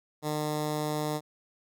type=tone with notch filter; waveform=10% pulse; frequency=151.4 Hz; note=D#3; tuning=47 cents flat; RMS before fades=-31 dBFS; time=0.22-1.21 s; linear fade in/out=50 ms; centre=2400 Hz; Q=1.9; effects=none